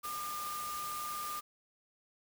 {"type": "tone in noise", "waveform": "sine", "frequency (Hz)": 1205, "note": "D6", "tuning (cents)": 44, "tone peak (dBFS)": -38, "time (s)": [0.03, 1.41], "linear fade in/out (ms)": 20, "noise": "white", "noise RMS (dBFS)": -44, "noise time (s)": [0.03, 1.41], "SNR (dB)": 3, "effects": []}